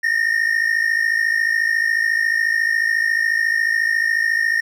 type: tone pair together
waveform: triangle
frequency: 1810.6 / 1864.7 Hz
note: A6 / A#6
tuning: +49 / 0 cents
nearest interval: minor second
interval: 51 cents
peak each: -17 dBFS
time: 0.03-4.61 s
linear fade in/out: 10 ms
effects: none